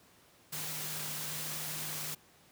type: tone in noise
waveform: sine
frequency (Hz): 154.3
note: D#3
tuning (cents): -14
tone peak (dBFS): -47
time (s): 0.52-2.15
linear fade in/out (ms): 10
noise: white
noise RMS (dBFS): -39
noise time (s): 0.52-2.15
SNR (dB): -11
effects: pink hiss -62 dBFS RMS until 2.51 s + high-pass 100 Hz 12 dB/octave